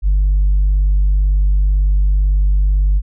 sine tone, 49 Hz, G1, in tune, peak -8 dBFS, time 0.02-3.02 s, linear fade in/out 50 ms, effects tanh soft clip ceiling -8 dBFS

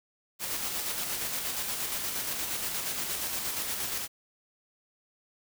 white noise with tremolo, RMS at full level -32 dBFS, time 0.39-4.08 s, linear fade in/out 50 ms, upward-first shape square, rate 8.5 Hz, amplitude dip 30%, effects none

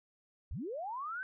sine linear sweep, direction up, 40.37 to 1568 Hz, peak -37 dBFS, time 0.51-1.23 s, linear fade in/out 0 ms, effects none

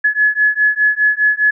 sine beating tone pair, 1700 / 1704.9 Hz, G#6 / G#6, +40 / +45 cents, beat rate 4.9 Hz, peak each -14 dBFS, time 0.04-1.51 s, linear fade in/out 10 ms, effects none

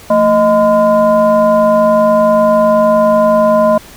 sine tone with frequency modulation, 622.3 Hz, D#5, in tune, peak -6 dBFS, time 0.1-3.78 s, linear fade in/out 5 ms, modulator 398 Hz, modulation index 0.86, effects pink hiss -36 dBFS RMS until 3.96 s

